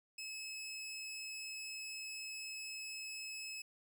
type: tone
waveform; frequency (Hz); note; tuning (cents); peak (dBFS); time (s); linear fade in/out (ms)
20% pulse; 2587; E7; -33; -39; 0.18-3.62; 5
effects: none